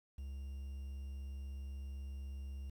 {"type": "tone with quantisation", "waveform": "triangle", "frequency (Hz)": 68.1, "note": "C#2", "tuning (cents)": -30, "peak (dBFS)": -40, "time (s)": [0.18, 2.7], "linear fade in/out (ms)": 5, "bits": 11, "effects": []}